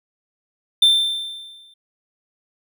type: tone with exponential decay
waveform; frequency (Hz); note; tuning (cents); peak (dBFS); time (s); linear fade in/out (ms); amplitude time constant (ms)
triangle; 3566; A7; +22; -7; 0.82-1.74; 5; 200
effects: none